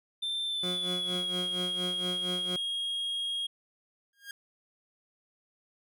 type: tone with pitch glide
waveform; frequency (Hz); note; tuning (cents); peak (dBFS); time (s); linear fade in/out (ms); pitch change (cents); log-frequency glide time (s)
triangle; 3565 to 3269; A7 to G#7; +22 to -28; -29; 0.22-3.47; 10; -150; 0.45-1.39
type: tone with tremolo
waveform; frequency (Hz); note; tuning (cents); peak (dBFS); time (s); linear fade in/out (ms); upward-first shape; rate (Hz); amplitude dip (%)
20% pulse; 180; F#3; -47; -28; 0.63-2.56; 2; sine; 4.3; 80
type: tone with exponential growth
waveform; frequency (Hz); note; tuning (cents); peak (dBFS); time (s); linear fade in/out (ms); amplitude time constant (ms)
sawtooth; 1622; G#6; -41; -33; 4.13-4.31; 2; 38
effects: none